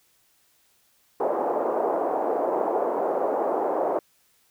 pink band-pass noise, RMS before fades -25 dBFS, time 1.2-3.99 s, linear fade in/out 2 ms, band 390 to 840 Hz, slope 24 dB/octave, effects white hiss -64 dBFS RMS until 4.5 s

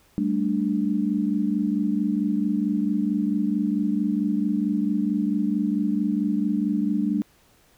sine chord, G suspended second, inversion none, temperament just, 196 / 220.5 / 294 Hz, G3 / A3 / D4, 0 / +4 / +2 cents, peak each -25 dBFS, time 0.18-7.22 s, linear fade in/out 0 ms, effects pink hiss -59 dBFS RMS until 7.77 s

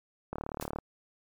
click train, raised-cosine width 1 ms, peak -21 dBFS, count 18, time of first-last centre 0.33-0.787 s, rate 37.2 Hz
white noise with exponential decay, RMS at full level -35 dBFS, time 0.61-0.7 s, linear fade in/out 2 ms, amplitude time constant 18 ms
effects MP3 96 kbps

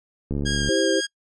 click train, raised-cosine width 3 ms, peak -14 dBFS, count 28, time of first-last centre 0.31-0.689 s, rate 71.3 Hz
15% pulse tone with vibrato, 1623 Hz, G#6, 40 cents flat, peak -18 dBFS, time 0.45-1.07 s, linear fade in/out 20 ms, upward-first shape sine, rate 3.8 Hz, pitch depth 10 cents each way
sine chord, C major, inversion first, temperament just, 327 / 392.4 / 523.3 Hz, E4 / G4 / C5, -14 / +2 / 0 cents, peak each -23 dBFS, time 0.68-1.01 s, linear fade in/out 20 ms
effects noise-tail reverb RT60 0.1 s tail -25 dB re dry + resampled to 22050 Hz

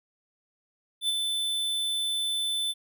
square tone with ADSR envelope, 3520 Hz, A7, in tune, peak -23 dBFS, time 1.01-2.74 s, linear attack 78 ms, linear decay 23 ms, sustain -4 dB, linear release 36 ms, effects none

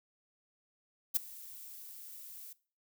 violet noise with ADSR envelope, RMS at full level -26 dBFS, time 1.14-2.53 s, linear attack 23 ms, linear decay 11 ms, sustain -23 dB, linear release 5 ms, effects noise-tail reverb RT60 0.4 s tail -20 dB re dry

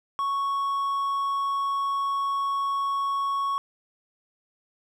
triangle tone, 1108.7 Hz, C#6, in tune, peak -22 dBFS, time 0.19-3.58 s, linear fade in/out 0 ms, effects none

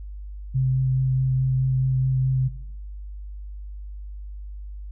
sine tone with vibrato, 130.81 Hz, C3, in tune, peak -18 dBFS, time 0.54-2.49 s, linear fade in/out 20 ms, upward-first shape sine, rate 4.7 Hz, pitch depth 11 cents each way, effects noise-tail reverb RT60 0.8 s tail -19 dB re dry + added 50 Hz sine -33 dBFS peak until 4.91 s

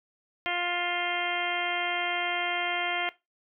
harmonic tone with a mistuned harmonic, 351.5 Hz, F4, 11 cents sharp, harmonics 1 / 2 / 3 / 4 / 5 / 6 / 7 / 8 / 9, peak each -39 / -33 / -39 / -37 / -38 / -33 / -38 / -38 / -35 dBFS, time 0.46-3.09 s, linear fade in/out 0 ms, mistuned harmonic 8, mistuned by -30 cents, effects noise-tail reverb RT60 0.2 s tail -17 dB re dry

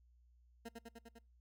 20% pulse tone with echo, 230.7 Hz, A#3, 18 cents flat, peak -40 dBFS, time 0.65-0.69 s, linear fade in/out 10 ms, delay 100 ms, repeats 5, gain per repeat -2 dB, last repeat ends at 1.19 s, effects noise-tail reverb RT60 0.3 s tail -24 dB re dry + added 60 Hz sine -65 dBFS peak until 1.4 s

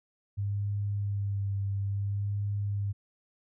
sine tone with vibrato, 100.4 Hz, G2, 42 cents sharp, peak -28 dBFS, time 0.37-2.93 s, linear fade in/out 20 ms, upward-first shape sine, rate 0.59 Hz, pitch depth 24 cents each way, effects none

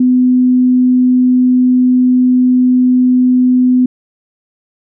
sine tone, 251.9 Hz, B3, 34 cents sharp, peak -6 dBFS, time 0-3.86 s, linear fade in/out 5 ms, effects none

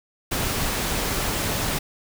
pink noise, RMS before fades -25 dBFS, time 0.31-1.79 s, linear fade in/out 10 ms, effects none

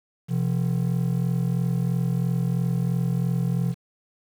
triangle ring-modulated tone, 150 Hz, D3, 37 cents sharp, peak -16 dBFS, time 0.28-3.75 s, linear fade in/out 50 ms, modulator 21.5 Hz, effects 8-bit

